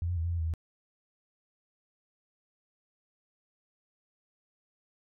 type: tone with pitch steps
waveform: sine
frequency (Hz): 85.3 / 88.8 / 81.7 / 85.8 / 85.3 / 80.9 / 81.5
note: F2 / F2 / E2 / F2 / F2 / E2 / E2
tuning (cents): -40 / +29 / -15 / -30 / -40 / -32 / -19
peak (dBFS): -28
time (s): 0.02-0.538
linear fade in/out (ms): 0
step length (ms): 74
effects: none